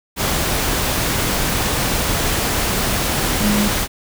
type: tone in noise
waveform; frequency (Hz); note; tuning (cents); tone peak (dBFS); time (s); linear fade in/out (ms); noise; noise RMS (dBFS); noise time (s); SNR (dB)
sine; 207.7; G#3; 0; -16; 3.39-3.71; 50; pink; -19; 0.16-3.88; 0
effects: none